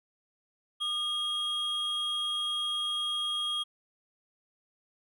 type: tone pair together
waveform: triangle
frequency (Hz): 1216 / 3266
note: D#6 / G#7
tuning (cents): -40 / -30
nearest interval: octave + perfect fourth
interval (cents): 1710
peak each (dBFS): -37 / -28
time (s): 0.8-3.64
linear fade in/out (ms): 20
effects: none